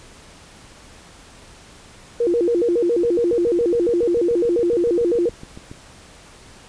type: tone with vibrato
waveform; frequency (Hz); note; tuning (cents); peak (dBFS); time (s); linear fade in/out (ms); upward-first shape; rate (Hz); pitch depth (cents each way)
sine; 405.1; G#4; -43; -15; 2.2-5.29; 5; square; 7.2; 270
type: click train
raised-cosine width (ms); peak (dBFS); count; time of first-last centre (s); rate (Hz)
3; -23; 20; 3.05-5.715; 7.13
effects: pink hiss -45 dBFS RMS until 6.68 s + resampled to 22050 Hz